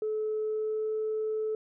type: tone with pitch glide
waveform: sine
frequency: 431.4 to 434.4 Hz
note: A4 to A4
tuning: -34 to -22 cents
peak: -27 dBFS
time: 0.02-1.55 s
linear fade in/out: 2 ms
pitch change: +12 cents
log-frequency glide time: 0.4-0.92 s
effects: tanh soft clip ceiling -24 dBFS